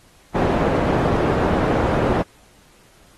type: low-pass noise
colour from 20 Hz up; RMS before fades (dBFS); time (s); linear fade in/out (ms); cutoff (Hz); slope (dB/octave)
white; -19; 0.34-2.23; 20; 610; 12
effects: pink hiss -53 dBFS RMS until 3.17 s + AAC 32 kbps